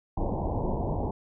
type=low-pass noise; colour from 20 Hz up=pink; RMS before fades=-29 dBFS; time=0.17-1.11 s; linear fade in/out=5 ms; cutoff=980 Hz; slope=96 dB/octave; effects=none